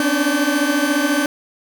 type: tone cluster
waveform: 40% pulse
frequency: 259.5 / 282.3 / 296.6 / 574 / 1533 Hz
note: C4 / C#4 / D4 / D5 / G6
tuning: -14 / +32 / +17 / -40 / -39 cents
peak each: -25 / -20 / -19 / -26 / -22 dBFS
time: 0-1.26 s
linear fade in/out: 2 ms
effects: none